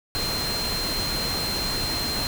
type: tone in noise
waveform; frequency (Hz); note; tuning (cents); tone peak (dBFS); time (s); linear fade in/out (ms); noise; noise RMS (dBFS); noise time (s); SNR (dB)
sine; 4161; C8; -10; -27; 0.15-2.27; 0; pink; -29; 0.15-2.27; -1
effects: none